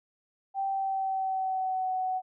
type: tone with pitch glide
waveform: sine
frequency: 780 to 746.5 Hz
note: G5 to F#5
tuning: -9 to +15 cents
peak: -27 dBFS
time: 0.54-2.22 s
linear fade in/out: 50 ms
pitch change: -76 cents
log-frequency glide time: 0.67-1.92 s
effects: none